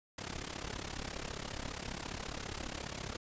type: noise with amplitude modulation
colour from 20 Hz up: pink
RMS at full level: -38 dBFS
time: 0.18-3.17 s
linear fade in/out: 5 ms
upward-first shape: sine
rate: 34.7 Hz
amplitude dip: 85%
effects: resampled to 16000 Hz